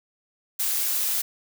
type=noise; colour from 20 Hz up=blue; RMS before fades=-25 dBFS; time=0.59-1.22 s; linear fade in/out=10 ms; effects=none